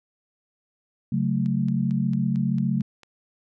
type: chord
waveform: sine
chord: F# minor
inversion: second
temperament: equal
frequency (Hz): 138.59 / 185 / 220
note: C#3 / F#3 / A3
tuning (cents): 0 / 0 / 0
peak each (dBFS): -25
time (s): 1.12-2.82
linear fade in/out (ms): 5
type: click train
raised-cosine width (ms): 0.2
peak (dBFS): -30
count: 8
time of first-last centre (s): 1.46-3.033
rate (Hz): 4.45
effects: none